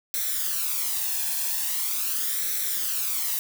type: noise with flanger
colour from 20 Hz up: blue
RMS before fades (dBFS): -27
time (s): 0.14-3.39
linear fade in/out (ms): 0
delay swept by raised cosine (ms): 0.51 to 1.19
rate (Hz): 0.42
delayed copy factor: +0.65
effects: none